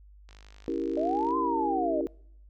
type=click train; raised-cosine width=0.2 ms; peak=-35 dBFS; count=53; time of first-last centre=0.29-1.308 s; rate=51.1 Hz
type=chord; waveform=sine; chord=C# diminished seventh; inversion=none; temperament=equal; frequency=277.2 / 329.6 / 392 / 466.2 Hz; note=C#4 / E4 / G4 / Bb4; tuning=0 / 0 / 0 / 0 cents; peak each=-34 / -31 / -34 / -35 dBFS; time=0.68-2.07 s; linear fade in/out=0 ms
type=linear two-way sweep; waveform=sine; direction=up then down; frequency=587.3 to 1046.5 to 587.3 Hz; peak=-27 dBFS; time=0.97-2.01 s; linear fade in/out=2 ms; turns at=1.37 s
effects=noise-tail reverb RT60 0.7 s tail -26 dB re dry + added 50 Hz sine -50 dBFS peak until 2.49 s